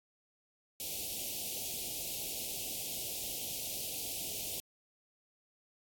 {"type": "band-stop noise", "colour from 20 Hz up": "white", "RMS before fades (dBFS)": -39, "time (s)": [0.8, 4.6], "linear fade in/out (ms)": 0, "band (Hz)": [760, 2500], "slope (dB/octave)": 48, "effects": ["AAC 64 kbps"]}